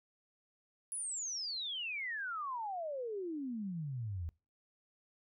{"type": "exponential sweep", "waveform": "sine", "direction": "down", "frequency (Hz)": [10580, 78.6], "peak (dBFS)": -37, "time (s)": [0.92, 4.29], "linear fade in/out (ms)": 0, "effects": ["noise-tail reverb RT60 0.3 s tail -24 dB re dry"]}